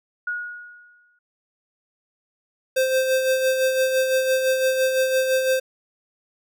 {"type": "tone with exponential decay", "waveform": "sine", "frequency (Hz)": 1448, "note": "F#6", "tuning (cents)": -38, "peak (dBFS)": -22, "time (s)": [0.27, 1.19], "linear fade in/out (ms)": 5, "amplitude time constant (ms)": 200}
{"type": "tone with tremolo", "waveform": "square", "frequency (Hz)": 522, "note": "C5", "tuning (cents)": -4, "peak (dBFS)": -17, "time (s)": [2.76, 5.6], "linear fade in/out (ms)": 10, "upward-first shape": "sine", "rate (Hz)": 5.9, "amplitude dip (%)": 45}
{"effects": []}